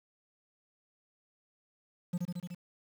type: tone with echo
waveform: triangle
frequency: 176.1 Hz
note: F3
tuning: 15 cents sharp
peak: -27 dBFS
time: 2.13-2.18 s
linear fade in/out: 10 ms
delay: 74 ms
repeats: 5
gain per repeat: -2 dB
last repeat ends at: 2.55 s
effects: 9-bit